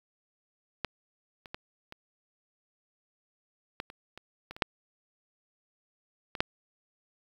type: clicks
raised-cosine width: 0.3 ms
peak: -14 / -29 / -21 / -27 / -18 / -29 / -28 / -25 / -28 / -7 / -22 / -7 dBFS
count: 12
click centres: 0.847 / 1.458 / 1.545 / 1.924 / 3.801 / 3.901 / 4.176 / 4.51 / 4.565 / 4.622 / 6.352 / 6.405 s
effects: 8-bit